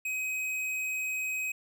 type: tone with tanh clipping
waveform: sine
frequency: 2527 Hz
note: D#7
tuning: 26 cents sharp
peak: -32 dBFS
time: 0.05-1.52 s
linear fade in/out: 5 ms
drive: 14 dB
effects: none